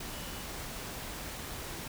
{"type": "tone in noise", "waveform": "sine", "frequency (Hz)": 2948, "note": "F#7", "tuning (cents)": -7, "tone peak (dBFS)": -51, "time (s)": [0.13, 0.43], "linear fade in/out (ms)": 5, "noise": "pink", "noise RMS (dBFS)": -41, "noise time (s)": [0, 1.88], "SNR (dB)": -13, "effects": []}